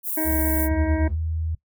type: high-pass noise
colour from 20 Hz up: white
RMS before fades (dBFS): -27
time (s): 0.03-0.69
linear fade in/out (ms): 50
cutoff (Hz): 11000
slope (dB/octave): 24
type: harmonic tone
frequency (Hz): 316.2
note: D#4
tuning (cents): +28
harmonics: 1 / 2 / 3 / 5 / 6 / 7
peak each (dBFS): -24 / -30 / -34 / -38 / -40 / -41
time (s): 0.17-1.08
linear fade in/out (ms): 5
type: tone with pitch glide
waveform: triangle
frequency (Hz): 70.1 to 72.11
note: C#2 to D2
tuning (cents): +20 to -31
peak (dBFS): -21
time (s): 0.24-1.16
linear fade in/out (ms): 50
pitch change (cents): +49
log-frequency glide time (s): 0.66-0.99
type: tone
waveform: sine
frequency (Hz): 80.4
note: E2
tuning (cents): -43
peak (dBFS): -23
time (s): 0.71-1.55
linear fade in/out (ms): 5
effects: noise-tail reverb RT60 0.1 s tail -20 dB re dry